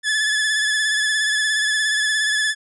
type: tone with vibrato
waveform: sawtooth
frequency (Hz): 1724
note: A6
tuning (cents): -36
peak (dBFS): -14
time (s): 0.03-2.55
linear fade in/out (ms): 50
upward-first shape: sine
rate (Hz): 17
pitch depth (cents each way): 36
effects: resampled to 24000 Hz